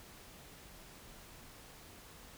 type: silence
effects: pink hiss -55 dBFS RMS until 2.37 s